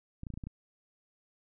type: clicks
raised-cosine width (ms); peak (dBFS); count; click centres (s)
5; -28; 7; 0.234 / 0.268 / 0.303 / 0.339 / 0.375 / 0.438 / 0.47
effects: none